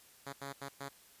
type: tone bursts at uneven times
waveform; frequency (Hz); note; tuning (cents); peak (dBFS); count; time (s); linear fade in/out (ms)
5% pulse; 138.59; C#3; 0; -30; 4; 0.26-0.33 / 0.41-0.53 / 0.61-0.69 / 0.8-0.89; 10
effects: white hiss -61 dBFS RMS until 1.2 s + resampled to 32000 Hz